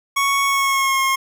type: tone with pitch glide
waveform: 25% pulse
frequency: 1110 to 1074 Hz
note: C#6 to C6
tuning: +2 to +45 cents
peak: -12 dBFS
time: 0.16-1.16 s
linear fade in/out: 10 ms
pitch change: -57 cents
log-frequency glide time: 0.45-1.01 s
effects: none